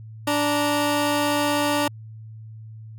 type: tone pair together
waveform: 15% pulse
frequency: 292.1 / 932.3 Hz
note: D4 / A#5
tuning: -9 / 0 cents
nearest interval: octave + minor sixth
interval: 2009 cents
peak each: -14 / -22 dBFS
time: 0.27-1.88 s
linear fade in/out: 5 ms
effects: added 110 Hz sine -37 dBFS peak until 2.98 s